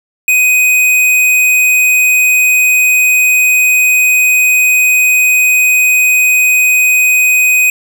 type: tone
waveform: square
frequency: 2500 Hz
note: D#7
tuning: 8 cents sharp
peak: -7 dBFS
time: 0.28-7.7 s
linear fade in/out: 2 ms
effects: 7-bit